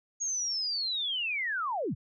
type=linear sweep; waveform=sine; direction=down; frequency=6650 to 73.42 Hz; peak=-29 dBFS; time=0.2-1.95 s; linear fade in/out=20 ms; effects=none